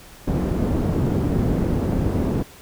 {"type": "low-pass noise", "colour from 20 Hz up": "white", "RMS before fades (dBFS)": -21, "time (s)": [0.27, 2.43], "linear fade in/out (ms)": 10, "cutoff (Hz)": 260, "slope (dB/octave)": 12, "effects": ["pink hiss -45 dBFS RMS until 2.61 s"]}